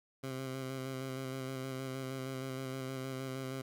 15% pulse tone with vibrato, 131.9 Hz, C3, 14 cents sharp, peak -32 dBFS, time 0.23-3.62 s, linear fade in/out 10 ms, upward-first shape square, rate 6.4 Hz, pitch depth 19 cents each way, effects none

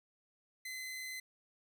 sawtooth tone, 2042 Hz, C7, 43 cents flat, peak -38 dBFS, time 0.65-1.2 s, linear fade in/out 5 ms, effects none

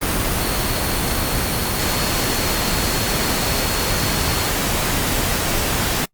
sine tone in noise, 4322 Hz, C#8, 45 cents flat, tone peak -30 dBFS, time 0.39-4.5 s, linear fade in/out 20 ms, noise pink, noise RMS -20 dBFS, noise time 0.01-6.06 s, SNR -13 dB, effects noise-tail reverb RT60 0.1 s tail -25 dB re dry + Opus 32 kbps

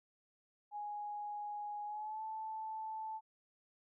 sine tone with pitch glide, 830.6 to 876.4 Hz, G#5 to A5, 0 to -7 cents, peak -40 dBFS, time 0.71-3.21 s, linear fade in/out 50 ms, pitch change +93 cents, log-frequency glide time 1.85-2.23 s, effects none

